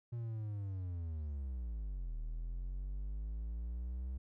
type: linear two-way sweep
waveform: triangle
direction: down then up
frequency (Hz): 120 to 38.22 to 64.9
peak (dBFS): -36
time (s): 0.12-4.18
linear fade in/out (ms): 10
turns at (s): 2.17
effects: none